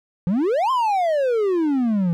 triangle exponential two-way sweep, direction up then down, 164.81 to 1071 to 164.81 Hz, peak -15 dBFS, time 0.27-2.13 s, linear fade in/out 0 ms, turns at 0.71 s, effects none

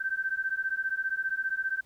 sine beating tone pair, 1548 / 1563 Hz, G6 / G6, -22 / -6 cents, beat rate 15 Hz, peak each -31 dBFS, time 0-1.81 s, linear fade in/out 10 ms, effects pink hiss -65 dBFS RMS until 1.85 s

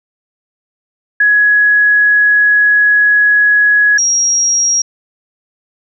sine tone pair in turn, 1677 / 5641 Hz, G#6 / F8, +16 / +16 cents, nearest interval octave + major sixth, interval 2100 cents, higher second, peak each -6 / -9 dBFS, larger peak first, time 1.2-3.98 / 3.98-4.82 s, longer first, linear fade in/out 5 ms, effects none

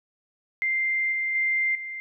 sine tone with level steps, 2093 Hz, C7, in tune, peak -22 / -24 / -21 / -32 dBFS, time 0.62-2 s, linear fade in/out 0 ms, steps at 1.12 / 1.35 / 1.75 s, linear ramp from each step 2 ms, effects none

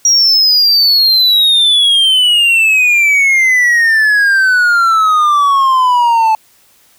triangle exponential sweep, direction down, 5720 to 870 Hz, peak -5 dBFS, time 0.05-6.35 s, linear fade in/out 2 ms, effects white hiss -49 dBFS RMS until 6.98 s

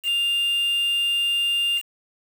triangle tone with quantisation, 2800 Hz, F7, 4 cents sharp, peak -18 dBFS, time 0.03-1.82 s, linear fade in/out 50 ms, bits 6, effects none

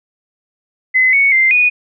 sine tone with pitch steps, 2035 / 2220 / 2087 / 2469 Hz, C7 / C#7 / C7 / D#7, -49 / +2 / -5 / -14 cents, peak -8 dBFS, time 0.94-1.7 s, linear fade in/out 20 ms, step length 190 ms, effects none

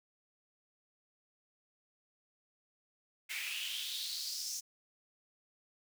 pink noise with high-pass filter sweep, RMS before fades -40 dBFS, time 3.29-4.61 s, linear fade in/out 20 ms, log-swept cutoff 2200 to 6100 Hz, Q 4.9, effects none

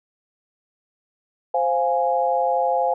sine chord, F minor, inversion second, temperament equal, 523.3 / 698.5 / 830.6 Hz, C5 / F5 / Ab5, 0 / 0 / 0 cents, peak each -22 dBFS, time 1.54-2.94 s, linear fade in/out 5 ms, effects none

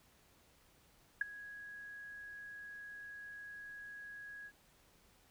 sine tone with ADSR envelope, 1661.2 Hz, G#6, in tune, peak -27 dBFS, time 1.21-4.52 s, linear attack 4 ms, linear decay 13 ms, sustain -20 dB, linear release 60 ms, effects pink hiss -68 dBFS RMS until 5.3 s

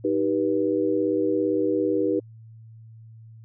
sine chord, Eb augmented, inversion none, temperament just, 311.1 / 388.9 / 486.1 Hz, Eb4 / G4 / B4, 0 / -14 / -28 cents, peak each -24 / -25 / -25 dBFS, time 0.04-2.2 s, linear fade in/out 10 ms, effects added 112 Hz sine -43 dBFS peak until 3.44 s

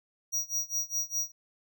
square tone with tremolo, 5760 Hz, F#8, 47 cents flat, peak -27 dBFS, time 0.32-1.32 s, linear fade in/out 20 ms, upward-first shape sine, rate 4.9 Hz, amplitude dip 95%, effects none

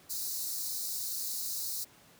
white high-pass noise, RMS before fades -36 dBFS, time 0.09-1.85 s, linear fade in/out 20 ms, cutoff 3900 Hz, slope 96 dB/octave, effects pink hiss -59 dBFS RMS until 2.19 s + high-pass 100 Hz 12 dB/octave

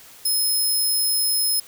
10% pulse tone, 5150 Hz, E8, 41 cents flat, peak -13 dBFS, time 0.25-1.6 s, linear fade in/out 5 ms, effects white hiss -46 dBFS RMS until 1.67 s

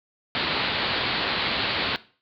white low-pass noise, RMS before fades -26 dBFS, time 0.35-1.96 s, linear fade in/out 0 ms, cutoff 4500 Hz, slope 96 dB/octave, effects noise-tail reverb RT60 0.4 s tail -18 dB re dry + high-pass 60 Hz 12 dB/octave

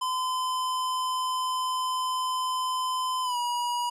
square tone with pitch glide, 1022 to 964.6 Hz, C6 to B5, -41 to -41 cents, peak -27 dBFS, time 0.01-3.9 s, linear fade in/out 10 ms, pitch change -100 cents, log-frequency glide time 3.23-3.37 s, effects low-pass 12000 Hz 12 dB/octave

